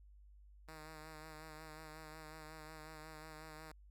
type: tone with vibrato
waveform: 5% pulse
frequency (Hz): 156.2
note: D#3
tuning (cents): +7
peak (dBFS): -40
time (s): 0.68-3.72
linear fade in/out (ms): 2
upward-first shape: sine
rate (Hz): 5.5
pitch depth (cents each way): 31
effects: added 50 Hz sine -58 dBFS peak until 3.9 s